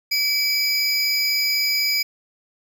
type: tone pair together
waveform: square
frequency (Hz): 2300 / 4936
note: D7 / D#8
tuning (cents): -37 / -15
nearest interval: octave + minor second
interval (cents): 1322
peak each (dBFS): -23 / -21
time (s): 0.11-2.03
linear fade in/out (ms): 10
effects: none